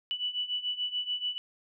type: beating tone pair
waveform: sine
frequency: 2960 / 2966.9 Hz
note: F#7 / F#7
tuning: 0 / +4 cents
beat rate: 6.9 Hz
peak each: -35 / -32 dBFS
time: 0.11-1.38 s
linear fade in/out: 0 ms
effects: none

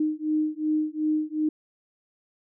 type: beating tone pair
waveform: sine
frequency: 306.6 / 309.3 Hz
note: D#4 / D#4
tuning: -25 / -10 cents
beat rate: 2.7 Hz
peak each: -26 / -26 dBFS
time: 0-1.49 s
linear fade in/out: 5 ms
effects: none

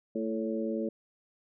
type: harmonic tone with a mistuned harmonic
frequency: 111.4 Hz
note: A2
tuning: 22 cents sharp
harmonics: 2 / 3 / 4 / 5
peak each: -33 / -35 / -36 / -37 dBFS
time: 0.15-0.89 s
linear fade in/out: 5 ms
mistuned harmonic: 4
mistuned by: -32 cents
effects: none

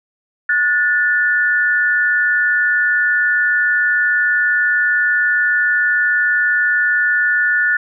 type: tone pair together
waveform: sine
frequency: 1453.5 / 1760 Hz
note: F#6 / A6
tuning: -31 / 0 cents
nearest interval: minor third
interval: 331 cents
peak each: -15 dBFS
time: 0.49-7.77 s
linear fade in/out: 5 ms
effects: none

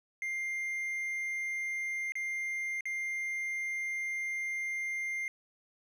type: tone with dropouts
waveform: triangle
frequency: 2100 Hz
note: C7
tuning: 6 cents sharp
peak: -31 dBFS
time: 0.22-5.28 s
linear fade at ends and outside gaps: 1 ms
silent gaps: 2.121-2.154 / 2.808-2.855 s
effects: none

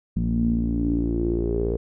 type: tone with low-pass filter sweep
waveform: sawtooth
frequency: 57.4 Hz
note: A#1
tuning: 26 cents flat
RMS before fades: -23 dBFS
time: 0.16-1.77 s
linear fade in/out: 5 ms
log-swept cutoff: 200 to 440 Hz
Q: 9.3
effects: none

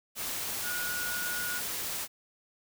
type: tone in noise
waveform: sine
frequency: 1448 Hz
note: F#6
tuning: 38 cents flat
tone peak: -34 dBFS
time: 0.62-1.62 s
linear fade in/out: 50 ms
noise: white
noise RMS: -35 dBFS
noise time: 0.15-2.08 s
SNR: -2 dB
effects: none

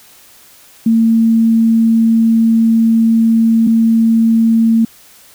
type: tone pair in turn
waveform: sine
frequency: 226.5 / 226.5 Hz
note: A#3 / A#3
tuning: -50 / -50 cents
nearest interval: unison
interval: 0 cents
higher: neither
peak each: -7 dBFS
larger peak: neither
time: 0.86-3.67 / 3.67-4.85 s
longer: first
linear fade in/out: 5 ms
effects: white hiss -43 dBFS RMS until 5.34 s

